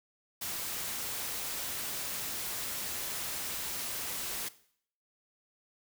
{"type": "noise", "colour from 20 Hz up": "white", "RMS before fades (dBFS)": -37, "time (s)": [0.41, 4.49], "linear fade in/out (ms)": 10, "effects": ["noise-tail reverb RT60 0.6 s tail -17 dB re dry"]}